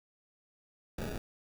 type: noise with sample-and-hold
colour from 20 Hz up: pink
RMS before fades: -37 dBFS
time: 0.98-1.18 s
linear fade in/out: 5 ms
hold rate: 1050 Hz
effects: none